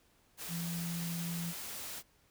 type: tone in noise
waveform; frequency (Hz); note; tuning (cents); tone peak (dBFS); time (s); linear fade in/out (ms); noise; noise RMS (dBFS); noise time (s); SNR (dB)
sine; 170; F3; -46; -36; 0.48-1.54; 50; white; -43; 0.37-2.03; +4
effects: pink hiss -69 dBFS RMS until 2.3 s